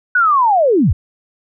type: linear sweep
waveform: sine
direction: down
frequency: 1500 to 51.9 Hz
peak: -9 dBFS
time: 0.15-0.93 s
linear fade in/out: 5 ms
effects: none